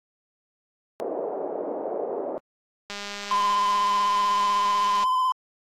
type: band-pass noise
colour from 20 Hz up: pink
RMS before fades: -30 dBFS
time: 1-2.38 s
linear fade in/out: 0 ms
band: 380 to 660 Hz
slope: 24 dB/octave
type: click train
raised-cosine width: 0.2 ms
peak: -17 dBFS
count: 435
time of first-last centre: 2.9-5.038 s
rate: 203 Hz
type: tone with vibrato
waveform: triangle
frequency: 1023 Hz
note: C6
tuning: 39 cents flat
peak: -18 dBFS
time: 3.31-5.32 s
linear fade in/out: 2 ms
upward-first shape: square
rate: 16 Hz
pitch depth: 21 cents each way
effects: AAC 48 kbps